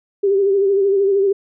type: tone with vibrato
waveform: sine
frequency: 394.6 Hz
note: G4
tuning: 11 cents sharp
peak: -12 dBFS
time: 0.23-1.33 s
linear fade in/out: 10 ms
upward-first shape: sine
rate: 13 Hz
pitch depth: 48 cents each way
effects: none